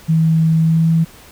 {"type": "tone with pitch glide", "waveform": "sine", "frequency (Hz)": [161.1, 163.44], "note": ["E3", "E3"], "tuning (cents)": [-39, -14], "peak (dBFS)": -10, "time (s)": [0.08, 1.05], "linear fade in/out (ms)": 20, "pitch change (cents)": 25, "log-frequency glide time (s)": [0.57, 0.89], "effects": ["pink hiss -42 dBFS RMS until 1.31 s"]}